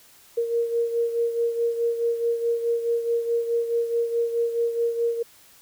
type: beating tone pair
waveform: sine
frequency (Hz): 466.2 / 470.9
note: A#4 / A#4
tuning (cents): 0 / +18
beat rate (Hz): 4.7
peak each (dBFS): -22 / -29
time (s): 0.37-5.23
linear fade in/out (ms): 10
effects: white hiss -53 dBFS RMS until 5.61 s